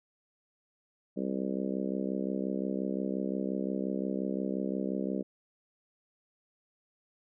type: harmonic tone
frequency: 65.7 Hz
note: C2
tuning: 8 cents sharp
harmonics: 3 / 4 / 5 / 6 / 7 / 8 / 9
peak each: -34 / -36 / -38 / -40 / -41 / -42 / -43 dBFS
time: 1.16-5.23 s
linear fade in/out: 20 ms
effects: none